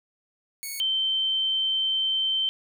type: tone pair in turn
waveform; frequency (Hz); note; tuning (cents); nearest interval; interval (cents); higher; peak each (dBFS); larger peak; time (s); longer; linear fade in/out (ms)
5% pulse / sine; 2217 / 3105; C#7 / G7; 0 / -17; tritone; 583; second; -22; neither; 0.63-0.8 / 0.8-2.49; second; 0
effects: none